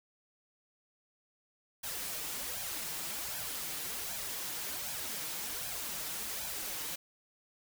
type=noise with flanger; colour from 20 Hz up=white; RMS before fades=-39 dBFS; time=1.83-6.96 s; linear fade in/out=10 ms; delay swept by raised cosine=1.2 to 6.6 ms; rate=1.3 Hz; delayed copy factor=+0.65; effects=none